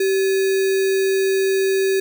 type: tone with sample-and-hold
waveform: sine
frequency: 385.5 Hz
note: G4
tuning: 29 cents flat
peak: -15 dBFS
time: 0-2 s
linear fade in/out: 5 ms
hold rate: 2100 Hz
effects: none